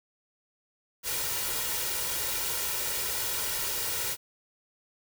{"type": "noise with comb filter", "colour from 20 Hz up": "white", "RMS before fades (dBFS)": -31, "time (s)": [1.03, 4.17], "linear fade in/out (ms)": 50, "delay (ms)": 2.1, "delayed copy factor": 0.6, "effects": []}